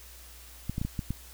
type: clicks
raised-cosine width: 5 ms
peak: -18 dBFS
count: 6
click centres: 0.696 / 0.781 / 0.815 / 0.85 / 0.992 / 1.106 s
effects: added 60 Hz sine -50 dBFS peak until 1.33 s + white hiss -51 dBFS RMS until 1.33 s